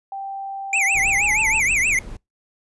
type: tone with pitch glide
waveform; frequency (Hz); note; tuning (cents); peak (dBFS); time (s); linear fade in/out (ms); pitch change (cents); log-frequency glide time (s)
sine; 784 to 880; G5 to A5; 0 to 0; -27; 0.12-1.6; 2; +200; 1.12-1.43
type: tone with vibrato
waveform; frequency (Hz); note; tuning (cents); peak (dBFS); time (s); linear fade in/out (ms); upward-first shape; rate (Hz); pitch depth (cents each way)
square; 2321; D7; -21; -17; 0.73-1.99; 2; triangle; 6.3; 290
type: noise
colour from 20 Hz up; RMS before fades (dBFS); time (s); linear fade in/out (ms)
brown; -34; 0.95-2.17; 5
effects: noise-tail reverb RT60 0.2 s tail -26 dB re dry + resampled to 24000 Hz